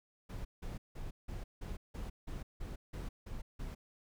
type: noise bursts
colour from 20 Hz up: brown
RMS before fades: -42 dBFS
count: 11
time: 0.29-3.75 s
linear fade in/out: 10 ms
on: 160 ms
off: 170 ms
effects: none